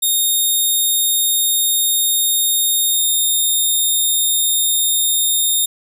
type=tone with pitch glide; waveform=5% pulse; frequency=3700 to 3677 Hz; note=A#7 to A#7; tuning=-14 to -24 cents; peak=-7 dBFS; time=0.02-5.66 s; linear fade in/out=10 ms; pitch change=-10 cents; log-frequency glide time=2.88-3.04 s; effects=none